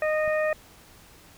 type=harmonic tone; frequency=617 Hz; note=D#5; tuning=15 cents flat; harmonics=1 / 2 / 3 / 4; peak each=-23 / -34 / -30 / -37 dBFS; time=0.02-0.53 s; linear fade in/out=2 ms
type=click; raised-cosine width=5 ms; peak=-31 dBFS; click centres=0.278 s
effects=pink hiss -52 dBFS RMS until 1.37 s